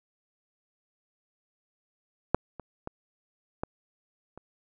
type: clicks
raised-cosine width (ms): 1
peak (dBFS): -6 / -25 / -21 / -16 / -30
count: 5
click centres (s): 2.346 / 2.597 / 2.874 / 3.635 / 4.376
effects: none